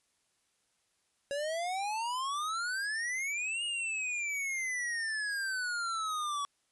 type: exponential two-way sweep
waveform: square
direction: up then down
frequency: 554.4 to 2880 to 1129 Hz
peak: -33 dBFS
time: 1.31-6.45 s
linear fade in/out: 0 ms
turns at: 3.64 s
effects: white hiss -75 dBFS RMS until 6.71 s + resampled to 24000 Hz